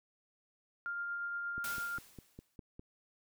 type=tone with tremolo; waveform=sine; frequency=1400 Hz; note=F6; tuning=4 cents sharp; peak=-35 dBFS; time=0.86-1.98 s; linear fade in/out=0 ms; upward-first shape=triangle; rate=8.5 Hz; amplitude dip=25%
type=click train; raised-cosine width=3 ms; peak=-35 dBFS; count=7; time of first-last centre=1.58-2.795 s; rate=4.94 Hz
type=noise with exponential decay; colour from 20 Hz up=white; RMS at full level=-41 dBFS; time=1.64-2.56 s; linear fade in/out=2 ms; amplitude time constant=200 ms
effects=none